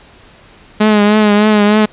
sawtooth tone with vibrato, 210.3 Hz, G#3, 22 cents sharp, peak -3 dBFS, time 0.8-1.86 s, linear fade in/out 10 ms, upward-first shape triangle, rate 3.3 Hz, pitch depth 52 cents each way, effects pink hiss -42 dBFS RMS until 1.92 s + resampled to 8000 Hz

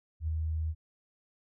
sine tone with ADSR envelope, 79.3 Hz, D#2, 33 cents sharp, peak -27 dBFS, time 0.2-0.75 s, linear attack 80 ms, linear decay 6 ms, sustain -2 dB, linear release 52 ms, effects none

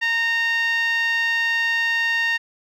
10% pulse tone with band-pass filter, 922 Hz, A#5, 19 cents flat, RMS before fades -21 dBFS, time 0.01-2.38 s, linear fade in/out 20 ms, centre 2000 Hz, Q 3.4, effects none

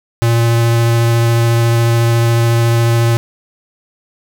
square tone with vibrato, 116.54 Hz, A#2, in tune, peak -10 dBFS, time 0.22-3.17 s, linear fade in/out 0 ms, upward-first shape triangle, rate 14 Hz, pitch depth 11 cents each way, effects none

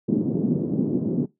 pink band-pass noise, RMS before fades -23 dBFS, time 0.08-1.26 s, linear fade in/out 10 ms, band 160 to 340 Hz, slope 24 dB/octave, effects noise-tail reverb RT60 0.2 s tail -21 dB re dry + high-pass 100 Hz 12 dB/octave

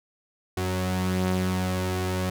sawtooth tone pair together, 92.15 / 185 Hz, F#2 / F#3, -7 / 0 cents, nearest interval octave, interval 1207 cents, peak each -23 dBFS, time 0.57-2.3 s, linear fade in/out 5 ms, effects none

